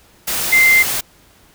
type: tone in noise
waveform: sine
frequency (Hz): 2085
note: C7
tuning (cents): -7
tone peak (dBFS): -8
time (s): 0.52-0.83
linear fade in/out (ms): 10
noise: white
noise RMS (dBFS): -20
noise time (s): 0.27-1.01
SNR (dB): +9
effects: pink hiss -50 dBFS RMS until 1.54 s